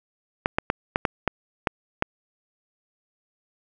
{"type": "clicks", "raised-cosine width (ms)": 0.5, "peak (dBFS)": -5, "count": 8, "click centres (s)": [0.459, 0.585, 0.701, 0.959, 1.052, 1.277, 1.672, 2.024], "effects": []}